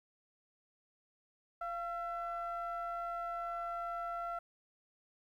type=ring-modulated tone; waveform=triangle; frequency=329.6 Hz; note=E4; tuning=in tune; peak=-32 dBFS; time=1.61-4.39 s; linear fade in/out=5 ms; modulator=1020 Hz; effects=12-bit